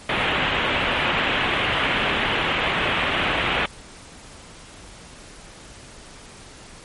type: low-pass noise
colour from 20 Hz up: white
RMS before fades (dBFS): -22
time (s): 0.09-3.66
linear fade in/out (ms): 5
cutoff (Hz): 3200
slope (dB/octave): 48
effects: pink hiss -43 dBFS RMS until 6.84 s + MP3 48 kbps